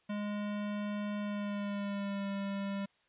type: tone with pitch glide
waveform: square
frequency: 206.8 to 198.26 Hz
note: G#3 to G3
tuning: -7 to +20 cents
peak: -35 dBFS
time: 0.09-2.86 s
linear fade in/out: 10 ms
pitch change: -73 cents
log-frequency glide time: 1.19-2.29 s
effects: white hiss -71 dBFS RMS until 3.08 s + resampled to 8000 Hz